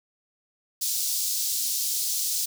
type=high-pass noise; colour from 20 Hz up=pink; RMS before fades=-27 dBFS; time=0.81-2.46 s; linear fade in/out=10 ms; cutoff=4600 Hz; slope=24 dB/octave; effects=none